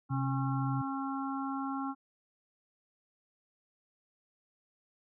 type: harmonic tone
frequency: 271.4 Hz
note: C#4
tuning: 36 cents flat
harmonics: 1 / 3 / 4 / 5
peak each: -35 / -40 / -41 / -42 dBFS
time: 0.09-1.95 s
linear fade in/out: 50 ms
type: tone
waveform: sine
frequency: 132.1 Hz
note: C3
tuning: 17 cents sharp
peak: -31 dBFS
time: 0.1-0.82 s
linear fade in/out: 10 ms
effects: none